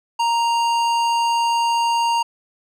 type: tone with hard clipping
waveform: sine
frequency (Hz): 932.3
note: A#5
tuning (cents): 0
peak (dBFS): -18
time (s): 0.19-2.23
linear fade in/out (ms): 10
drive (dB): 14
effects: none